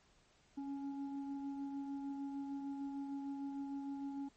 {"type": "tone with frequency modulation", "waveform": "sine", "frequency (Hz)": 277.2, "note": "C#4", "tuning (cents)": 0, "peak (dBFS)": -40, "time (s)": [0.57, 4.29], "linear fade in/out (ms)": 10, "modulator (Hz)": 561, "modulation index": 0.43, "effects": ["pink hiss -70 dBFS RMS until 4.36 s", "MP3 32 kbps"]}